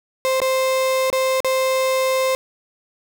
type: tone with dropouts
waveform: 35% pulse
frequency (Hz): 523.3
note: C5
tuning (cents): 0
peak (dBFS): -15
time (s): 0.25-2.35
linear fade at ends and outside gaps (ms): 0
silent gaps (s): 0.402-0.417 / 1.101-1.128 / 1.404-1.446
effects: none